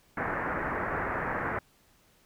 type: low-pass noise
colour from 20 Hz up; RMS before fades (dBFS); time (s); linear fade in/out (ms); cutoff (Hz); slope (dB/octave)
white; -32; 0.17-1.59; 5; 1900; 48
effects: pink hiss -64 dBFS RMS until 2.25 s